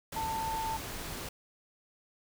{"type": "tone in noise", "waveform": "sine", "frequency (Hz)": 891, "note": "A5", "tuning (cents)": 22, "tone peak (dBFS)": -32, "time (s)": [0.16, 0.77], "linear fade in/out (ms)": 5, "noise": "pink", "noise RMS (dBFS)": -40, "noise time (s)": [0.12, 1.29], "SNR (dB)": 5, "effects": []}